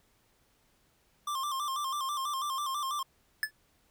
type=tone with vibrato; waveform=square; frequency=1119 Hz; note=C#6; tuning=16 cents sharp; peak=-32 dBFS; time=1.27-3.03 s; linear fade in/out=5 ms; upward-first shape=square; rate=6.1 Hz; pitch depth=88 cents each way
type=tone with exponential decay; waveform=square; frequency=1730 Hz; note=A6; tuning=30 cents flat; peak=-24 dBFS; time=3.43-3.51 s; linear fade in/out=1 ms; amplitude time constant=17 ms
effects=pink hiss -69 dBFS RMS until 3.9 s